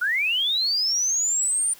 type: linear sweep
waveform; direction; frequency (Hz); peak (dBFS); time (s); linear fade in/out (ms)
sine; up; 1396.9 to 9180; -20; 0.01-1.74; 10
effects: white hiss -49 dBFS RMS until 1.79 s